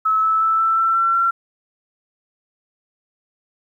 sine tone with pitch steps, 1297 / 1307.5 / 1318.1 / 1328.9 / 1339.6 / 1350.5 / 1361.5 Hz, E6 / E6 / E6 / E6 / E6 / E6 / F6, -28 / -15 / -1 / +14 / +27 / +42 / -44 cents, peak -14 dBFS, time 0.05-1.31 s, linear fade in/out 10 ms, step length 180 ms, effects 9-bit

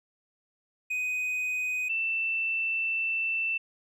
triangle / sine tone pair in turn, 2500 / 2668 Hz, D#7 / E7, +8 / +20 cents, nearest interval minor second, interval 112 cents, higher second, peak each -26 / -26 dBFS, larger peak neither, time 0.9-1.89 / 1.89-3.58 s, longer second, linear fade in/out 10 ms, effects none

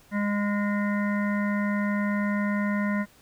harmonic tone, 204.9 Hz, G#3, 23 cents flat, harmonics 1 / 3 / 5 / 7 / 9 / 10, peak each -24 / -35 / -36 / -37 / -35 / -40 dBFS, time 0.11-3.06 s, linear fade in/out 50 ms, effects pink hiss -57 dBFS RMS until 3.21 s

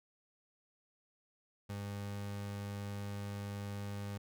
30% pulse tone, 101.2 Hz, G#2, 44 cents flat, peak -37 dBFS, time 1.69-4.18 s, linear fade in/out 10 ms, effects none

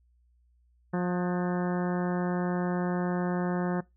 harmonic tone with a mistuned harmonic, 178.2 Hz, F3, 35 cents sharp, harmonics 1 / 2 / 3 / 4 / 5 / 6 / 7 / 8 / 9 / 10, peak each -27 / -33 / -37 / -39 / -41 / -43 / -44 / -45 / -46 / -47 dBFS, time 0.93-3.81 s, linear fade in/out 10 ms, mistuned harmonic 8, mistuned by +70 cents, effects noise-tail reverb RT60 0.2 s tail -22 dB re dry + added 60 Hz sine -62 dBFS peak until 3.96 s

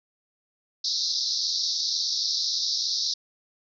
white band-pass noise, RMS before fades -27 dBFS, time 0.84-3.14 s, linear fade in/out 5 ms, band 3800 to 5700 Hz, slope 96 dB/octave, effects none

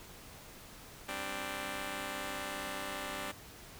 5% pulse chord, G suspended fourth, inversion none, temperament just, 196 / 261.3 / 294 Hz, G3 / C4 / D4, 0 / -2 / +2 cents, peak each -33 / -32 / -31 dBFS, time 1.08-3.32 s, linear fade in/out 10 ms, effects pink hiss -52 dBFS RMS until 3.79 s

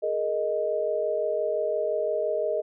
sine chord, Ab suspended second, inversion none, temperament equal with one note detuned, 420.4 / 466.2 / 622.3 Hz, Ab4 / Bb4 / Eb5, +21 / 0 / 0 cents, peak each -30 / -30 / -26 dBFS, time 0.02-2.62 s, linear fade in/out 20 ms, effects none

